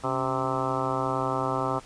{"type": "harmonic tone with a mistuned harmonic", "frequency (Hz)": 130.81, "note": "C3", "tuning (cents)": 0, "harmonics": [1, 2, 3, 4, 5, 6, 7, 8, 9, 10], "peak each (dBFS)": [-34, -34, -34, -34, -34, -34, -34, -34, -34, -34], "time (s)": [0.03, 1.8], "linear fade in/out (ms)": 20, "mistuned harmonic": 2, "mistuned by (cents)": 81, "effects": ["pink hiss -49 dBFS RMS until 1.85 s", "resampled to 22050 Hz"]}